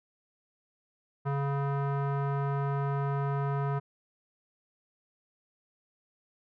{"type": "tone with low-pass filter", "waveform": "square", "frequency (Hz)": 140, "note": "C#3", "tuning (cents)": 18, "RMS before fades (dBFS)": -30, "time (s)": [1.25, 3.8], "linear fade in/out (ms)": 20, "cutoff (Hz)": 1200, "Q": 2.3, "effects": []}